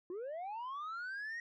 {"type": "linear sweep", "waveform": "sine", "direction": "up", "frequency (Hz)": [339, 1900], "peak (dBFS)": -37, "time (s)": [0.1, 1.4], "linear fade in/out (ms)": 2, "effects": ["tanh soft clip ceiling -39 dBFS"]}